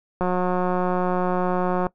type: click train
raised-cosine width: 1 ms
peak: -10 dBFS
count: 301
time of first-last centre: 0.21-1.867 s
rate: 181 Hz
effects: noise-tail reverb RT60 0.1 s tail -21 dB re dry